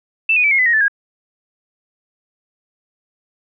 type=tone with pitch steps; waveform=sine; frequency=2654 / 2476 / 2310 / 2156 / 2011 / 1876.7 / 1751 / 1633.7 Hz; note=E7 / D#7 / D7 / C#7 / B6 / A#6 / A6 / G#6; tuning=+11 / -9 / -29 / -49 / +31 / +11 / -9 / -29 cents; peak=-11 dBFS; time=0.29-0.882 s; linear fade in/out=5 ms; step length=74 ms; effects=none